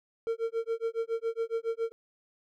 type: tone with tremolo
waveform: triangle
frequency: 456.3 Hz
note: A#4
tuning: 37 cents flat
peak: -24 dBFS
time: 0.27-1.92 s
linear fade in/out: 0 ms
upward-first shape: sine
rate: 7.2 Hz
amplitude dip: 100%
effects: none